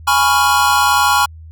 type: chord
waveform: square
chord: C# dominant seventh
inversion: second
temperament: equal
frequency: 830.6 / 987.8 / 1108.7 / 1396.9 Hz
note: G#5 / B5 / C#6 / E#6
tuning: 0 / 0 / 0 / 0 cents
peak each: -17 dBFS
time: 0.07-1.26 s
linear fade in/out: 10 ms
effects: added 80 Hz sine -33 dBFS peak until 1.51 s